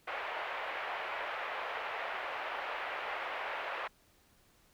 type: band-pass noise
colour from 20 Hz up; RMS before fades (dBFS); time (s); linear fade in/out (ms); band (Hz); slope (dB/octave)
pink; -39; 0.07-3.88; 10; 570 to 2600; 24
effects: pink hiss -67 dBFS RMS until 4.73 s